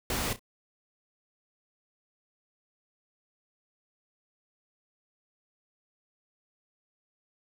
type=noise with echo; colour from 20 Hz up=pink; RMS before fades=-31 dBFS; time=0.1-0.33 s; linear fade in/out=2 ms; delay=32 ms; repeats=2; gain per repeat=-13 dB; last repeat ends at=0.394 s; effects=none